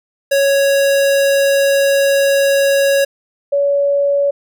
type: tone pair in turn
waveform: square / sine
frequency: 554.4 / 565.4 Hz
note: C#5 / C#5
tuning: 0 / +34 cents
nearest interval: unison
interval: 34 cents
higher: second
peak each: -11 dBFS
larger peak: neither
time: 0.31-3.05 / 3.52-4.31 s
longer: first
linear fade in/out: 10 ms
effects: none